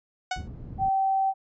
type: tone with exponential decay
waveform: sawtooth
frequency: 740 Hz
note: F#5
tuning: in tune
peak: -20 dBFS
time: 0.31-0.48 s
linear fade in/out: 5 ms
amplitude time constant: 35 ms
type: low-pass noise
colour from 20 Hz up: white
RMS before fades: -38 dBFS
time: 0.36-0.89 s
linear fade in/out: 0 ms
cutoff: 120 Hz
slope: 12 dB/octave
type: tone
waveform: sine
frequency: 773 Hz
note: G5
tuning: 24 cents flat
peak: -21 dBFS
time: 0.78-1.34 s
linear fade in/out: 50 ms
effects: resampled to 16000 Hz